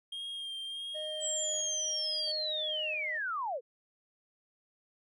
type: tone with vibrato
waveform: triangle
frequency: 3216 Hz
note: G7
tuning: 44 cents sharp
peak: -36 dBFS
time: 0.12-2.32 s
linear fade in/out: 5 ms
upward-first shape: sine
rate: 1.6 Hz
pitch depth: 24 cents each way
type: tone with tremolo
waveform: triangle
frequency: 617 Hz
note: D#5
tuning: 15 cents flat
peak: -37 dBFS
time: 0.94-3.19 s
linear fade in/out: 20 ms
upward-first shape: square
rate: 0.75 Hz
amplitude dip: 45%
type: linear sweep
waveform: sine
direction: down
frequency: 7902 to 440 Hz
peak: -32 dBFS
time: 1.2-3.61 s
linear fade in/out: 50 ms
effects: none